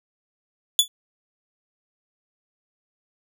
sawtooth tone with exponential decay, 3445 Hz, A7, 37 cents flat, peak -6 dBFS, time 0.79-0.88 s, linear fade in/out 1 ms, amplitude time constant 19 ms, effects none

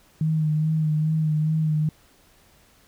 sine tone with vibrato, 155.56 Hz, D#3, in tune, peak -19 dBFS, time 0.21-1.89 s, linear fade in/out 2 ms, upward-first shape sine, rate 2.4 Hz, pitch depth 30 cents each way, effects pink hiss -57 dBFS RMS until 2.87 s

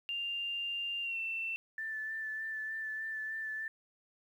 sine tone with pitch glide, 2794 to 2682 Hz, F7 to E7, 0 to +29 cents, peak -34 dBFS, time 0.09-1.56 s, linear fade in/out 0 ms, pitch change -71 cents, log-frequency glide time 1.02-1.2 s
sine tone with vibrato, 1760 Hz, A6, in tune, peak -36 dBFS, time 1.78-3.68 s, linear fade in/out 2 ms, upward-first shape sine, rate 3.3 Hz, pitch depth 18 cents each way
effects 11-bit

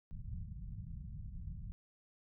pink low-pass noise, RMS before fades -45 dBFS, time 0.11-1.72 s, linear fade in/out 0 ms, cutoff 180 Hz, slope 48 dB/octave, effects none

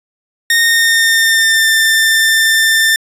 sawtooth tone with pitch glide, 1844 to 1788.4 Hz, A#6 to A6, -19 to +28 cents, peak -5 dBFS, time 0.5-2.96 s, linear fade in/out 2 ms, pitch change -53 cents, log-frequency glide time 0.62-1.69 s, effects resampled to 32000 Hz

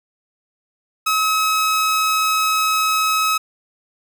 sawtooth tone, 1281 Hz, E6, 50 cents flat, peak -12 dBFS, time 1.06-3.38 s, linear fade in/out 10 ms, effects none

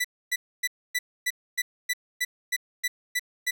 sawtooth tone bursts, 1975.5 Hz, B6, in tune, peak -20 dBFS, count 12, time 0-3.51 s, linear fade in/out 10 ms, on 45 ms, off 270 ms, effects none

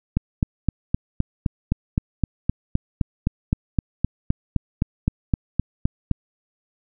click train, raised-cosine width 5 ms, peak -6 dBFS, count 24, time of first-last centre 0.17-6.113 s, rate 3.87 Hz, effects none

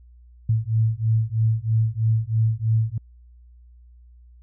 sine beating tone pair, 110 / 113.1 Hz, A2 / A2, 0 / +48 cents, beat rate 3.1 Hz, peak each -21 dBFS, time 0.49-2.98 s, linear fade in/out 5 ms, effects added 60 Hz sine -46 dBFS peak until 4.42 s

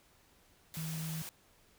sine tone in noise, 160 Hz, D#3, 49 cents sharp, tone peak -37 dBFS, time 0.77-1.22 s, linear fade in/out 0 ms, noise white, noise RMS -45 dBFS, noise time 0.74-1.29 s, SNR +5 dB, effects pink hiss -66 dBFS RMS until 1.78 s

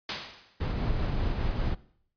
white noise with exponential decay, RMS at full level -27 dBFS, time 0.09-0.65 s, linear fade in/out 2 ms, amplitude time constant 120 ms
brown noise with tremolo, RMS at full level -27 dBFS, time 0.6-1.75 s, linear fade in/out 10 ms, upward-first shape triangle, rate 5 Hz, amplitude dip 30%
effects noise-tail reverb RT60 0.6 s tail -19 dB re dry + resampled to 11025 Hz

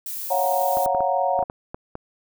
violet noise, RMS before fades -31 dBFS, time 0.06-0.86 s, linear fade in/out 2 ms
sine chord, Gb major seventh, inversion second, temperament equal, 554.4 / 698.5 / 740 / 932.3 Hz, Db5 / F5 / Gb5 / Bb5, 0 / 0 / 0 / 0 cents, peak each -24 / -25 / -23 / -26 dBFS, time 0.3-1.44 s, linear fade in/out 10 ms
clicks, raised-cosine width 1 ms, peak -18 dBFS, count 9, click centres 0.771 / 0.861 / 0.948 / 1.006 / 1.391 / 1.427 / 1.499 / 1.745 / 1.954 s
effects none

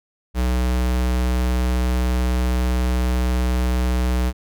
square tone, 62.1 Hz, B1, 10 cents sharp, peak -18 dBFS, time 0.34-4.33 s, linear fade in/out 50 ms, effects none

